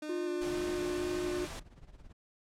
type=tone with vibrato; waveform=30% pulse; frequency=301.9 Hz; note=D4; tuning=48 cents sharp; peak=-36 dBFS; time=0.02-1.47 s; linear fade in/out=5 ms; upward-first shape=square; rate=2 Hz; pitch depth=18 cents each way
type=tone with pitch glide; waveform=triangle; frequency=352.9 to 357.2 Hz; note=F4 to F4; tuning=+18 to +39 cents; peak=-31 dBFS; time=0.09-1.45 s; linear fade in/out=5 ms; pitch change=+21 cents; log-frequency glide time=0.26-0.85 s
type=noise; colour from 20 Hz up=pink; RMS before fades=-43 dBFS; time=0.41-1.6 s; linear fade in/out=10 ms
type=noise with tremolo; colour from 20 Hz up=brown; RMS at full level=-50 dBFS; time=1.1-2.13 s; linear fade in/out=10 ms; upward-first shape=sine; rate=18 Hz; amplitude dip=75%
effects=low-pass 9000 Hz 12 dB/octave